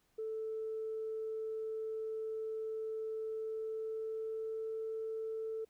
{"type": "tone with pitch glide", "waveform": "sine", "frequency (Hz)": [440, 443.1], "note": ["A4", "A4"], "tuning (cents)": [0, 12], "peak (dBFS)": -36, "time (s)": [0.18, 5.65], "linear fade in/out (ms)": 10, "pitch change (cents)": 12, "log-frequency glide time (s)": [3.34, 4.77], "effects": ["tanh soft clip ceiling -32 dBFS", "pink hiss -75 dBFS RMS until 5.69 s"]}